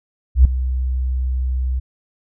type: tone with ADSR envelope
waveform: sine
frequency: 63.8 Hz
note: C2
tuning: 43 cents flat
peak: -3 dBFS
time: 0.35-1.8 s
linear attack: 100 ms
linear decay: 4 ms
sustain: -14 dB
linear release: 15 ms
effects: none